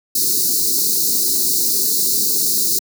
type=band-stop noise; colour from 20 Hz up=white; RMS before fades=-17 dBFS; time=0.15-2.79 s; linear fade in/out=5 ms; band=440 to 4000 Hz; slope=96 dB/octave; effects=high-pass 200 Hz 12 dB/octave